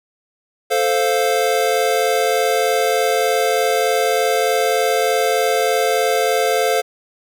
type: chord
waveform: square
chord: F major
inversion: first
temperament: equal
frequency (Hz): 440 / 523.3 / 698.5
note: A4 / C5 / F5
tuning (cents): 0 / 0 / 0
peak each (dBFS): -20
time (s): 0.7-6.82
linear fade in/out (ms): 20
effects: none

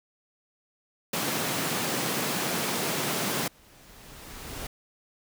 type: high-pass noise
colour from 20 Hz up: pink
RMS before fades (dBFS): -29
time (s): 1.13-3.48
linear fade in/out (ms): 5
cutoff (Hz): 140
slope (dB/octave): 24
type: noise with exponential growth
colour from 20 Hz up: pink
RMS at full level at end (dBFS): -36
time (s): 2.6-4.67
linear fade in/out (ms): 5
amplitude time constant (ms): 450
effects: none

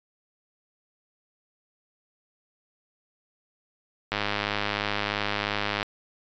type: click train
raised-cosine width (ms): 0.3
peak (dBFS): -10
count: 177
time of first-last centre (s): 4.12-5.829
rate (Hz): 103
effects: resampled to 16000 Hz

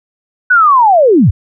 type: linear sweep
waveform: sine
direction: down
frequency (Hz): 1511 to 65.41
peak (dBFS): -4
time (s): 0.5-1.31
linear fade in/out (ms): 10
effects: none

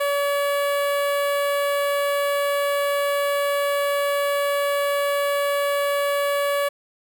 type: tone with notch filter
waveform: sawtooth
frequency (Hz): 569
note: C#5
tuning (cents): +45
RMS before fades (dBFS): -22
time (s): 0-6.69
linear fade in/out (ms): 10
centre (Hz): 5700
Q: 0.86
effects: 9-bit

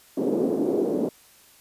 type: band-pass noise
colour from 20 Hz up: white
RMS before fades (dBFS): -24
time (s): 0.17-1.09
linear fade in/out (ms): 5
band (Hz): 240 to 420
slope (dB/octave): 24
effects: white hiss -54 dBFS RMS until 1.6 s + resampled to 32000 Hz

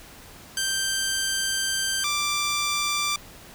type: tone pair in turn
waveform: 10% pulse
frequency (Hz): 1568 / 1177.5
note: G6 / D6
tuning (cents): 0 / +4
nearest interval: perfect fourth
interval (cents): 496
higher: first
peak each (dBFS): -15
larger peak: neither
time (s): 0.57-2.04 / 2.04-3.16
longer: first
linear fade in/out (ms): 2
effects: pink hiss -46 dBFS RMS until 3.54 s

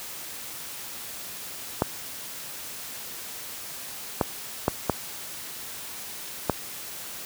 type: clicks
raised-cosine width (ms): 1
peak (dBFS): -6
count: 5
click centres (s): 1.821 / 4.212 / 4.681 / 4.897 / 6.497
effects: white hiss -38 dBFS RMS until 7.25 s + high-pass 60 Hz 12 dB/octave

